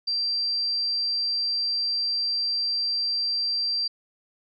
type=tone; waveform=sine; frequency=4710 Hz; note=D8; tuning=4 cents sharp; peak=-23 dBFS; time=0.07-3.88 s; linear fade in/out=10 ms; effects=none